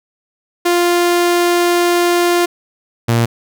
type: tone pair in turn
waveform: sawtooth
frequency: 349.2 / 116.74 Hz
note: F4 / A#2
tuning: 0 / +3 cents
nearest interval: octave + perfect fifth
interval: 1897 cents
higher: first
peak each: -7 dBFS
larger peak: neither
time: 0.65-2.46 / 3.08-3.26 s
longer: first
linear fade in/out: 10 ms
effects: none